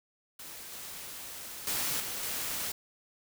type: noise with level steps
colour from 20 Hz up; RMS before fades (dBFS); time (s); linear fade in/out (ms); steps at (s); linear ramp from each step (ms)
white; -45 / -43 / -32 / -37 / -35; 0.39-2.72; 5; 0.72 / 1.67 / 2 / 2.23; 2
effects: none